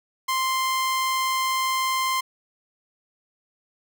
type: tone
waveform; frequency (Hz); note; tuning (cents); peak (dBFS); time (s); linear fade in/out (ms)
sawtooth; 1046.5; C6; 0; -18; 0.28-2.21; 10
effects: none